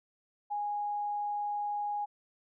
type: tone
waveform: sine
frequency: 826 Hz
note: G#5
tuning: 10 cents flat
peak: -31 dBFS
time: 0.5-2.06 s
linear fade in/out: 20 ms
effects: none